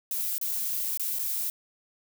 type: noise with dropouts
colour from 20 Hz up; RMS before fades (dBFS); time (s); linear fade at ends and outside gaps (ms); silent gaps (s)
violet; -30; 0.11-1.5; 1; 0.381-0.413 / 0.974-0.996 / 1.187-1.193
effects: none